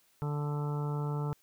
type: harmonic tone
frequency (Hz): 146.83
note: D3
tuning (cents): 0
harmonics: 1 / 2 / 3 / 4 / 5 / 6 / 7 / 8 / 9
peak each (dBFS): -31 / -45 / -41 / -51 / -51 / -44 / -51 / -53 / -47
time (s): 0.22-1.33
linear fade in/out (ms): 0
effects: white hiss -68 dBFS RMS until 1.42 s